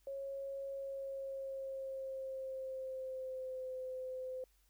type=tone with pitch glide; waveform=sine; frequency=548 to 514.3 Hz; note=C#5 to C5; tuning=-20 to -30 cents; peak=-40 dBFS; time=0.07-4.44 s; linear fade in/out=2 ms; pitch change=-110 cents; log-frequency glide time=0.71-3.75 s; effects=added 48 Hz sine -70 dBFS peak until 4.69 s + white hiss -75 dBFS RMS until 4.69 s